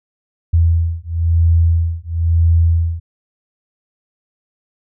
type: beating tone pair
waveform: sine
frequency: 82.9 / 83.9 Hz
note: E2 / E2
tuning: +10 / +31 cents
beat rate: 1 Hz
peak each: -14 dBFS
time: 0.53-3 s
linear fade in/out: 10 ms
effects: none

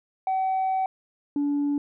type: tone pair in turn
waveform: sine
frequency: 760 / 287.6 Hz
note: F#5 / D4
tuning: +46 / -36 cents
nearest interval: octave + perfect fourth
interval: 1682 cents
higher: first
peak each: -20 dBFS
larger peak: neither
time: 0.27-0.86 / 1.36-1.78 s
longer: first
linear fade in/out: 2 ms
effects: tanh soft clip ceiling -20 dBFS

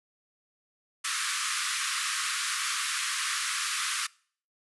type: band-pass noise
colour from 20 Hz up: pink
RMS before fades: -31 dBFS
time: 1.04-4.07 s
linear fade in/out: 10 ms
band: 1100 to 11000 Hz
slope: 96 dB/octave
effects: noise-tail reverb RT60 0.5 s tail -24 dB re dry

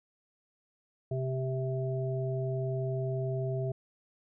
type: harmonic tone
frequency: 130.81 Hz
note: C3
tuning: in tune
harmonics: 1 / 3 / 5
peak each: -31 / -36 / -38 dBFS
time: 1.11-3.72 s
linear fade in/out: 5 ms
effects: none

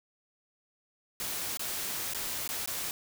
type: noise with dropouts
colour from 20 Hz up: white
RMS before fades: -35 dBFS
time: 1.2-2.91 s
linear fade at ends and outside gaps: 1 ms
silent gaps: 1.572-1.594 / 2.136-2.146 / 2.477-2.49 / 2.66-2.675 s
effects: none

